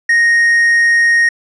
triangle tone, 1864.7 Hz, A#6, in tune, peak -6 dBFS, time 0.09-1.29 s, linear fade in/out 5 ms, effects resampled to 24000 Hz

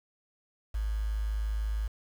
sine tone with quantisation, 53 Hz, G#1, 36 cents sharp, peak -28 dBFS, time 0.74-1.88 s, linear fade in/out 10 ms, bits 8, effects none

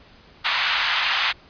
white band-pass noise, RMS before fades -22 dBFS, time 0.44-1.33 s, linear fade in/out 20 ms, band 920 to 3700 Hz, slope 24 dB/octave, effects pink hiss -50 dBFS RMS until 1.49 s + resampled to 11025 Hz

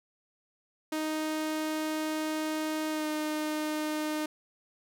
sawtooth tone with pitch glide, 311.1 to 306.3 Hz, D#4 to D#4, 0 to -27 cents, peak -26 dBFS, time 0.92-4.26 s, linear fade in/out 5 ms, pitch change -27 cents, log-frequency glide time 2.9-3.07 s, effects none

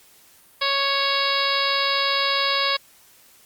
harmonic tone, 554.4 Hz, C#5, in tune, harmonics 1 / 2 / 3 / 4 / 5 / 6 / 7 / 8 / 9, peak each -29 / -25 / -29 / -28 / -30 / -30 / -26 / -28 / -30 dBFS, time 0.61-2.77 s, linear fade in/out 10 ms, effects white hiss -53 dBFS RMS until 3.45 s + Opus 48 kbps

